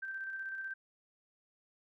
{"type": "tone with tremolo", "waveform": "sine", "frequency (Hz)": 1562, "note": "G6", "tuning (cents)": -7, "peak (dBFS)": -37, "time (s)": [0.02, 0.74], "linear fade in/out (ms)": 10, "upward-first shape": "square", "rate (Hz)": 16, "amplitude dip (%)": 30, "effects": []}